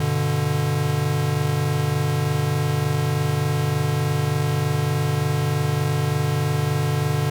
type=chord; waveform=square; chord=G major; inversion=none; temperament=equal; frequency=98 / 123.47 / 146.83 Hz; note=G2 / B2 / D3; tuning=0 / 0 / 0 cents; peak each=-28 / -26 / -22 dBFS; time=0-7.3 s; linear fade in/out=5 ms; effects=none